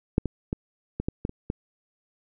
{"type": "clicks", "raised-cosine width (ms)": 3, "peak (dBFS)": [-6, -14, -14, -15, -13, -13, -24, -14], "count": 8, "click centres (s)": [0.181, 0.257, 0.529, 1, 1.085, 1.251, 1.294, 1.501], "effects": []}